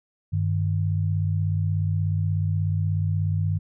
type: tone pair together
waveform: sine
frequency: 97.3 / 153.88 Hz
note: G2 / D#3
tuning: -12 / -19 cents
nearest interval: minor sixth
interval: 793 cents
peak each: -22 / -26 dBFS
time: 0.32-3.59 s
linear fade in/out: 20 ms
effects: none